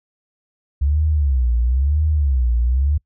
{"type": "tone with vibrato", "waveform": "sine", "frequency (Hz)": 67.5, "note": "C#2", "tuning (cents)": -45, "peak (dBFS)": -14, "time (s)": [0.81, 2.98], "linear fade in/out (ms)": 10, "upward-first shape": "sine", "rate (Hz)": 1, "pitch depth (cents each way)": 240, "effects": ["noise-tail reverb RT60 0.1 s tail -25 dB re dry"]}